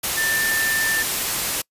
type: tone in noise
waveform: sine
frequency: 1780 Hz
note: A6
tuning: 20 cents sharp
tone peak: -20 dBFS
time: 0.17-1.03 s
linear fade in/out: 10 ms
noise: white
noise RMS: -23 dBFS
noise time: 0.03-1.62 s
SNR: 0 dB
effects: noise-tail reverb RT60 0.1 s tail -26 dB re dry + resampled to 32000 Hz